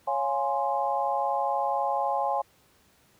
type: chord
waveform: sine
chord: Db major seventh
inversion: none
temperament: equal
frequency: 554.4 / 698.5 / 830.6 / 1046.5 Hz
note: Db5 / F5 / Ab5 / C6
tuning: 0 / 0 / 0 / 0 cents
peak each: -31 / -31 / -27 / -32 dBFS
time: 0.07-2.42 s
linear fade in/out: 10 ms
effects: pink hiss -62 dBFS RMS until 3.19 s + high-pass 60 Hz 12 dB/octave